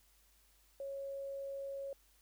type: tone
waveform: sine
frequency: 551 Hz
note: C#5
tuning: 11 cents flat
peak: -40 dBFS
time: 0.8-1.93 s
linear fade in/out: 2 ms
effects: added 50 Hz sine -70 dBFS peak until 2.21 s + white hiss -70 dBFS RMS until 2.21 s